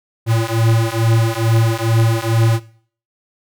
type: beating tone pair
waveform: square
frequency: 112.4 / 114.7 Hz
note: A2 / A#2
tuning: +37 / -28 cents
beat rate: 2.3 Hz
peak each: -17 dBFS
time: 0.26-2.6 s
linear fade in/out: 50 ms
effects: noise-tail reverb RT60 0.5 s tail -18 dB re dry